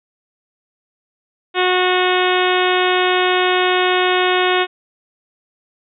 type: harmonic tone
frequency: 365.3 Hz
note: F#4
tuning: 22 cents flat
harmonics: 1 / 2 / 3 / 4 / 5 / 6 / 7 / 8 / 9 / 10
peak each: -17 / -20 / -22 / -23 / -24 / -25 / -25 / -26 / -27 / -27 dBFS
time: 1.54-4.67 s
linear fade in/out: 50 ms
effects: none